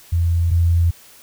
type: tone pair in turn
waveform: sine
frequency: 84.9 / 84.9 Hz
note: F2 / F2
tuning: -48 / -48 cents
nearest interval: unison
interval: 0 cents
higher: neither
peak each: -14 / -12 dBFS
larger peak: second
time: 0.12-0.51 / 0.51-0.91 s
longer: second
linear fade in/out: 10 ms
effects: white hiss -46 dBFS RMS until 1.22 s